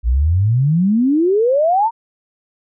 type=exponential sweep; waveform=sine; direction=up; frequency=55 to 950 Hz; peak=-11 dBFS; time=0.03-1.91 s; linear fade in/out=50 ms; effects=none